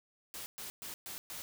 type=noise bursts; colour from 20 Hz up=white; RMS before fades=-44 dBFS; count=5; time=0.34-1.42 s; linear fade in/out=0 ms; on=120 ms; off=120 ms; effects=none